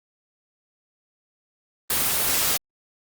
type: noise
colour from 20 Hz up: white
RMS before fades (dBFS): -22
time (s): 1.9-2.57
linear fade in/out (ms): 2
effects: Opus 24 kbps